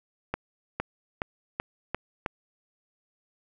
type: accelerating click train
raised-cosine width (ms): 0.5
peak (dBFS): -13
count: 6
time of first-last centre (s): 0.34-2.262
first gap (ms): 460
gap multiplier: 0.91
effects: none